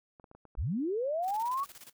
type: clicks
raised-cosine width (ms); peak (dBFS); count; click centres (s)
1; -39; 6; 0.198 / 0.242 / 0.314 / 0.35 / 0.453 / 0.552
type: linear sweep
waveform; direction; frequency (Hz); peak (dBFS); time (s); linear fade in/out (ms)
sine; up; 30.93 to 1147; -29; 0.57-1.65; 20
type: noise with tremolo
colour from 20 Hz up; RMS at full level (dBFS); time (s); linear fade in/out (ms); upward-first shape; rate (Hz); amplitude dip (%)
white; -49; 1.22-1.93; 50; square; 17; 75
effects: none